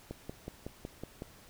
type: click train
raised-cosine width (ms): 2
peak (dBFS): -26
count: 7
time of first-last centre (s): 0.11-1.221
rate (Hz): 5.4
effects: pink hiss -57 dBFS RMS until 1.49 s